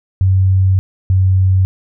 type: tone pair in turn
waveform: sine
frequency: 94.7 / 94.1 Hz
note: F#2 / F#2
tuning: +41 / +30 cents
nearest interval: unison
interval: 11 cents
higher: first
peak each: -8 dBFS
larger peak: neither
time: 0.21-0.79 / 1.1-1.65 s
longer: first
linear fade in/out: 0 ms
effects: none